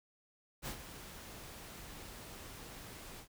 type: noise with ADSR envelope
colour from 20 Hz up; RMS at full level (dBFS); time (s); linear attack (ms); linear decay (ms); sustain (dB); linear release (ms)
pink; -40; 0.62-3.28; 45; 94; -10; 87
effects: none